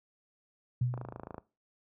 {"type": "tone with exponential decay", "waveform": "sine", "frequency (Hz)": 123.47, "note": "B2", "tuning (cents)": 0, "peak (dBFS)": -24, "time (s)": [0.81, 1.27], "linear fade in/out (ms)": 5, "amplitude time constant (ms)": 98}
{"type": "click train", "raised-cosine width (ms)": 1, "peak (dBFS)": -27, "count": 13, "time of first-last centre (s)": [0.94, 1.381], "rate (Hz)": 27.2}
{"effects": ["noise-tail reverb RT60 0.3 s tail -20 dB re dry", "high-pass 60 Hz 12 dB/octave"]}